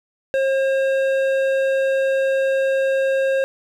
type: tone with hard clipping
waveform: sine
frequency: 537 Hz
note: C5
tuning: 45 cents sharp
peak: -18 dBFS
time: 0.34-3.44 s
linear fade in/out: 0 ms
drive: 10 dB
effects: none